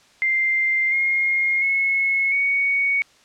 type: tone with pitch steps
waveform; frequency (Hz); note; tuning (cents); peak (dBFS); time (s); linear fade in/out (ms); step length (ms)
sine; 2093 / 2138 / 2184 / 2232; C7 / C7 / C#7 / C#7; 0 / +37 / -26 / +11; -17; 0.22-3.02; 0; 700
effects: white hiss -54 dBFS RMS until 3.24 s + low-pass 6000 Hz 12 dB/octave